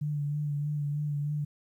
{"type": "tone with vibrato", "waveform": "sine", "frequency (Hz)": 146.83, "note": "D3", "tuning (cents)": 0, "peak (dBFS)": -28, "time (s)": [0.01, 1.45], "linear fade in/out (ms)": 10, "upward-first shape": "sine", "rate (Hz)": 3.2, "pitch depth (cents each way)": 30, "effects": ["11-bit"]}